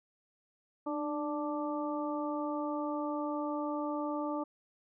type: harmonic tone with a mistuned harmonic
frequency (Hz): 293.7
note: D4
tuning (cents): 0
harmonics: 1 / 2 / 3 / 4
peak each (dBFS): -35 / -38 / -40 / -41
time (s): 0.86-4.44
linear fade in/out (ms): 10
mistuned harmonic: 1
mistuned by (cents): +37
effects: none